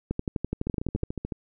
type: two click trains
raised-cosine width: 3 ms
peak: -14 / -18 dBFS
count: 12 / 10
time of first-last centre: 0.11-1.034 / 0.67-1.322 s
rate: 11.9 / 13.8 Hz
effects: none